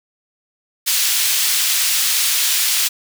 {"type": "high-pass noise", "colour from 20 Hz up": "pink", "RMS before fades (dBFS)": -17, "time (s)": [0.86, 2.89], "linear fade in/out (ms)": 20, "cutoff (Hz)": 3100, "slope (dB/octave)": 12, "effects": []}